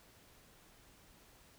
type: silence
effects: pink hiss -63 dBFS RMS until 1.58 s